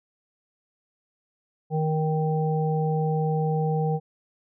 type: harmonic tone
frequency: 156.4 Hz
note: D#3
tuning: 9 cents sharp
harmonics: 1 / 3 / 5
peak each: -23 / -28 / -30 dBFS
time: 1.7-4 s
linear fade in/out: 50 ms
effects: none